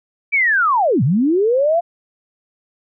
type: linear two-way sweep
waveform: sine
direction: down then up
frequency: 2349 to 112.4 to 704 Hz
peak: -12 dBFS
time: 0.32-1.81 s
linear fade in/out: 20 ms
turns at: 1.03 s
effects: none